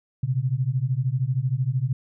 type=beating tone pair; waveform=sine; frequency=122.9 / 135.9 Hz; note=B2 / C#3; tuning=-8 / -34 cents; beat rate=13 Hz; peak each=-24 dBFS; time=0.23-1.93 s; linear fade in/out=5 ms; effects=none